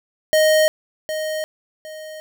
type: tone with echo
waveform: square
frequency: 622.3 Hz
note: D#5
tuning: in tune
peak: -13 dBFS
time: 0.33-0.68 s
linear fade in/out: 0 ms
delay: 760 ms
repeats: 2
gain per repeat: -10 dB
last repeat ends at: 2.2 s
effects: none